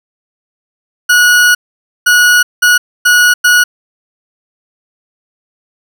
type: tone bursts at uneven times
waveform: 40% pulse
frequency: 1459 Hz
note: F#6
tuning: 25 cents flat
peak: -4 dBFS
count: 5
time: 1.09-1.55 / 2.06-2.43 / 2.62-2.78 / 3.05-3.34 / 3.44-3.64 s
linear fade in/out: 10 ms
effects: none